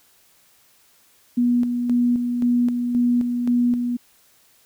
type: tone with tremolo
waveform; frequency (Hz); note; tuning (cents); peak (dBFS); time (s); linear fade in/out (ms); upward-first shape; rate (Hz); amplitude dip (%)
sine; 242.6; B3; -31; -15; 1.37-3.97; 10; square; 1.9; 45
effects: white hiss -57 dBFS RMS until 4.65 s